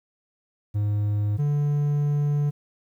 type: tone pair in turn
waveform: triangle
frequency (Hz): 103.83 / 145.87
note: G#2 / D3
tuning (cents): 0 / -11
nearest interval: tritone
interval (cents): 589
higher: second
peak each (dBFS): -19 / -18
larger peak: second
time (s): 0.74-1.38 / 1.38-2.51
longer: second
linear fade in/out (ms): 20
effects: 10-bit